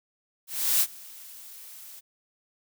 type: noise with ADSR envelope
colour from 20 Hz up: blue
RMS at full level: -21 dBFS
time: 0.47-2.01 s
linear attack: 340 ms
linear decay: 56 ms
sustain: -24 dB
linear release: 26 ms
effects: none